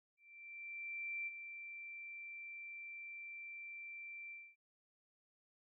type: tone with ADSR envelope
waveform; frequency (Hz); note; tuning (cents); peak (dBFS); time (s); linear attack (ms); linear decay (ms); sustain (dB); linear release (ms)
sine; 2349; D7; 0; -39; 0.17-4.56; 1100; 27; -8; 250
effects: none

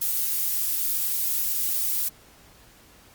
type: noise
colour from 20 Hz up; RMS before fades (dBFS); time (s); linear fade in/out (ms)
violet; -25; 0.01-2.09; 10
effects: pink hiss -53 dBFS RMS until 3.14 s + Opus 48 kbps

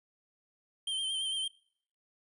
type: tone with vibrato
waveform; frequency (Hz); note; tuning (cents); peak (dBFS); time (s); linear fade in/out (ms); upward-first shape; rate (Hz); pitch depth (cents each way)
square; 3135; G7; -1; -32; 0.87-1.48; 5; triangle; 8.9; 47
effects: noise-tail reverb RT60 0.6 s tail -24 dB re dry + resampled to 24000 Hz

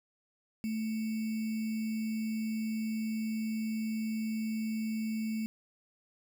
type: tone with sample-and-hold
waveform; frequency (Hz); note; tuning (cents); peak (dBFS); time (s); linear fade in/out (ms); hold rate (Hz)
sine; 220; A3; 0; -31; 0.64-5.46; 0; 2450
effects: none

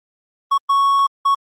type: tone bursts at uneven times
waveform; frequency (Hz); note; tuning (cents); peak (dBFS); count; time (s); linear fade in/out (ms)
triangle; 1108.7; C#6; 0; -10; 3; 0.51-0.58 / 0.69-1.07 / 1.25-1.35; 10
effects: Opus 24 kbps

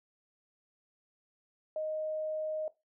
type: tone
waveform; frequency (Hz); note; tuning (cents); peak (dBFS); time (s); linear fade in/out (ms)
sine; 622; D#5; -1; -32; 1.76-2.68; 2
effects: noise-tail reverb RT60 0.2 s tail -17 dB re dry

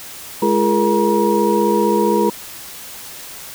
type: tone cluster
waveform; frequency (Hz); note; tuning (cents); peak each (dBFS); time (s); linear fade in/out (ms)
sine; 209.6 / 341.8 / 417.8 / 473 / 952; G#3 / F4 / G#4 / A#4 / A#5; +16 / -37 / +10 / +25 / +36; -19; 0.42-2.3; 5
effects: white hiss -34 dBFS RMS until 3.54 s

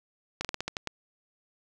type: slowing click train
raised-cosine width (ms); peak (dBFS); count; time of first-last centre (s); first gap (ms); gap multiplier
0.2; -14; 8; 0.41-0.873; 37; 1.19
effects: none

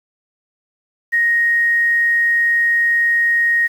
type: tone with quantisation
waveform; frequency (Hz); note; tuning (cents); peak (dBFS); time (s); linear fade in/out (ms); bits
sine; 1871; A#6; +6; -12; 1.12-3.68; 20; 7
effects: none

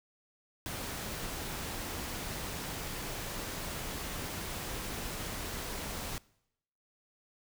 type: noise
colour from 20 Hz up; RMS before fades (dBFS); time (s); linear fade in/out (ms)
pink; -39; 0.66-6.18; 0
effects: noise-tail reverb RT60 0.8 s tail -23 dB re dry

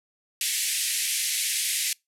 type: band-pass noise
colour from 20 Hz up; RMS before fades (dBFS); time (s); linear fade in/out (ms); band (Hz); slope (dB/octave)
white; -27; 0.41-1.93; 2; 1900 to 12000; 48
effects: noise-tail reverb RT60 0.2 s tail -26 dB re dry

